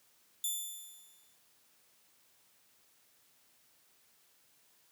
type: tone with exponential decay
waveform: 5% pulse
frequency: 3520 Hz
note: A7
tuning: in tune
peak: -23 dBFS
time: 0.44-1.36 s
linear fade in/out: 2 ms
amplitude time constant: 200 ms
effects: white hiss -68 dBFS RMS until 4.91 s + high-pass 80 Hz 12 dB/octave